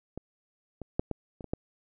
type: clicks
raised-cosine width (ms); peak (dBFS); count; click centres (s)
2; -24 / -25 / -12 / -18 / -28 / -27 / -16; 7; 0.176 / 0.817 / 0.995 / 1.113 / 1.408 / 1.443 / 1.535
effects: none